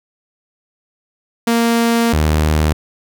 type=tone pair in turn; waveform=sawtooth; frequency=232.4 / 77.09 Hz; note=A#3 / D#2; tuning=-5 / -15 cents; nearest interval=octave + perfect fifth; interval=1910 cents; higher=first; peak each=-8 dBFS; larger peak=neither; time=1.47-2.13 / 2.13-2.73 s; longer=first; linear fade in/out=5 ms; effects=none